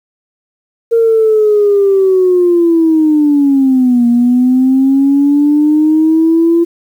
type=linear two-way sweep; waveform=sine; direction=down then up; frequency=464.1 to 236.5 to 340.7 Hz; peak=-5 dBFS; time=0.91-6.65 s; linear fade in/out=20 ms; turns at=4.07 s; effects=tanh soft clip ceiling -1 dBFS + 7-bit